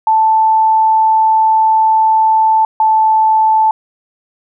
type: tone pair in turn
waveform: sine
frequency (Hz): 880 / 876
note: A5 / A5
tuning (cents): 0 / -8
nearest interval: unison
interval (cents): 8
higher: first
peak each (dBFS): -7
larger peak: neither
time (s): 0.07-2.65 / 2.8-3.71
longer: first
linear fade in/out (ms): 2
effects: none